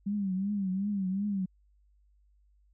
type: tone with vibrato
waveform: sine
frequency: 196 Hz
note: G3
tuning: in tune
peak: -28 dBFS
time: 0.06-1.46 s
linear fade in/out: 10 ms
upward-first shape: triangle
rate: 2.7 Hz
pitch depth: 120 cents each way
effects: added 50 Hz sine -62 dBFS peak until 2.73 s